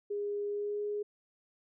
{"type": "tone with pitch glide", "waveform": "sine", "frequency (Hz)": [409.6, 414.8], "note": ["G#4", "G#4"], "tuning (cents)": [-24, -2], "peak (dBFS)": -32, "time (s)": [0.1, 1.03], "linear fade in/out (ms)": 10, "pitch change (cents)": 22, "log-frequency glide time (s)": [0.47, 0.82], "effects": []}